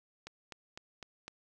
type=click train; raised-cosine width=0.2 ms; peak=-27 dBFS; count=5; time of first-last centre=0.27-1.28 s; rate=3.96 Hz; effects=none